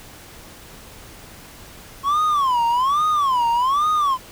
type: tone with vibrato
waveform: triangle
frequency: 1075 Hz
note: C6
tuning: 47 cents sharp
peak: -14 dBFS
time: 2.03-4.18 s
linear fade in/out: 50 ms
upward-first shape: sine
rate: 1.2 Hz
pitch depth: 250 cents each way
effects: pink hiss -42 dBFS RMS until 4.31 s